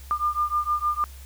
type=beating tone pair; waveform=sine; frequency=1200 / 1206.5 Hz; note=D6 / D6; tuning=+37 / +46 cents; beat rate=6.5 Hz; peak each=-25 dBFS; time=0.11-1.04 s; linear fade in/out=0 ms; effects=added 67 Hz sine -40 dBFS peak until 1.25 s + white hiss -50 dBFS RMS until 1.25 s